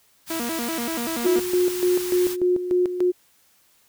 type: band-stop noise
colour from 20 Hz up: white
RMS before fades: -33 dBFS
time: 0.26-2.37 s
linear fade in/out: 50 ms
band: 250 to 760 Hz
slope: 48 dB/octave
type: tone with vibrato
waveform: sawtooth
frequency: 278.1 Hz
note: C#4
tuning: 6 cents sharp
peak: -22 dBFS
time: 0.3-1.4 s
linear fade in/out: 5 ms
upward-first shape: square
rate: 5.2 Hz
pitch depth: 280 cents each way
type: tone with tremolo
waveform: sine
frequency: 360 Hz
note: F#4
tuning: 47 cents flat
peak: -16 dBFS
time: 1.24-3.12 s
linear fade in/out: 20 ms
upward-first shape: square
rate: 3.4 Hz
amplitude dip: 65%
effects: white hiss -60 dBFS RMS until 3.88 s